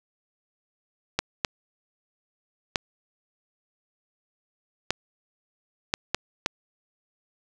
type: clicks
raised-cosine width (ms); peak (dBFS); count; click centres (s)
0.2; -5; 7; 1.19 / 1.448 / 2.758 / 4.906 / 5.939 / 6.146 / 6.461
effects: none